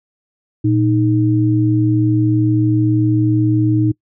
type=tone pair together; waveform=sine; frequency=116.43 / 311.1 Hz; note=A#2 / D#4; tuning=-2 / 0 cents; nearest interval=octave + perfect fourth; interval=1702 cents; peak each=-14 dBFS; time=0.64-3.92 s; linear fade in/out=10 ms; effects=noise-tail reverb RT60 0.1 s tail -23 dB re dry